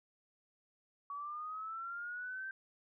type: linear sweep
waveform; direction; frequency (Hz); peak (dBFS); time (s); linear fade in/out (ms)
sine; up; 1128 to 1568; -40; 1.1-2.51; 2
effects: none

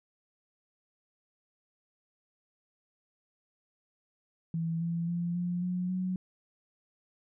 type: tone with pitch steps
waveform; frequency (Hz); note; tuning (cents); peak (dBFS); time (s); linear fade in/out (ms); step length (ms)
sine; 164.81 / 168.56 / 172.41 / 176.33 / 180.35 / 184.46; E3 / E3 / F3 / F3 / F#3 / F#3; 0 / +39 / -22 / +17 / -44 / -5; -29; 4.54-6.16; 2; 270
effects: none

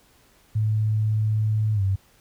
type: tone with pitch glide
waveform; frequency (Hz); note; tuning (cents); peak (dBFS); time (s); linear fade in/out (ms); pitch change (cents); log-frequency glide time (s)
sine; 108 to 96.77; A2 to G2; -32 to -22; -19; 0.55-1.96; 10; -190; 1.74-1.82
effects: pink hiss -58 dBFS RMS until 2.2 s

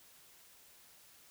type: silence
effects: white hiss -61 dBFS RMS until 1.3 s

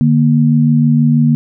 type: tone pair together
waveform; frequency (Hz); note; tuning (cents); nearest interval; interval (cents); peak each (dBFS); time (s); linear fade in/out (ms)
sine; 149.2 / 235.5; D3 / A#3; +28 / +18; minor sixth; 790; -10; 0.01-1.35; 0
effects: none

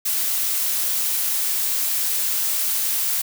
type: noise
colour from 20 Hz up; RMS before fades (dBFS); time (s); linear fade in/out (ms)
blue; -22; 0.05-3.22; 10
effects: none

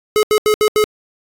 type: tone bursts at uneven times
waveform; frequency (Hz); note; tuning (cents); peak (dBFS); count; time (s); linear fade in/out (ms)
square; 425.7; G#4; +43; -11; 5; 0.16-0.23 / 0.31-0.38 / 0.46-0.54 / 0.61-0.68 / 0.76-0.84; 0
effects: AAC 64 kbps

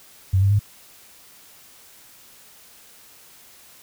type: tone with pitch steps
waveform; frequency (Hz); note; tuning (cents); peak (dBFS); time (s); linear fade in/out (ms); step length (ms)
sine; 94.9 / 98.7 / 102.66; F#2 / G2 / G#2; +44 / +12 / -20; -14; 0.33-0.594; 10; 88
effects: white hiss -49 dBFS RMS until 3.82 s

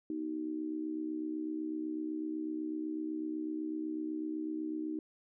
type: tone with amplitude modulation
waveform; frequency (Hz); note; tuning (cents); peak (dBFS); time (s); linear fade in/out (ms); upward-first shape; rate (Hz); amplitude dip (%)
sine; 311.1; D#4; 0; -31; 0.1-4.99; 2; sine; 68; 75
effects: none

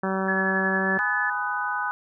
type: harmonic tone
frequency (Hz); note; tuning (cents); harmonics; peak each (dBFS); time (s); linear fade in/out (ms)
191; G3; -45; 1 / 2 / 3 / 4 / 5 / 6 / 7 / 8 / 9; -27 / -30 / -32 / -33 / -34 / -35 / -35 / -36 / -37; 0.03-0.98; 5
type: tone with pitch glide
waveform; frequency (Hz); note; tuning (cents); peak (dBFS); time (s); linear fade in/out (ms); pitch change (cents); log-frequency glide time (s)
sine; 1708 to 1723.9; G#6 to A6; +48 to -36; -24; 0.28-1.3; 5; +16; 0.78-0.84
type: chord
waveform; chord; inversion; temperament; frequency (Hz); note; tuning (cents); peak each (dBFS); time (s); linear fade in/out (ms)
sine; G# minor seventh; none; just; 830.6 / 996.7 / 1245.9 / 1495.1; G#5 / B5 / D#6 / F#6; 0 / +16 / +2 / +18; -31 / -31 / -31 / -28; 0.99-1.91; 0
effects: none

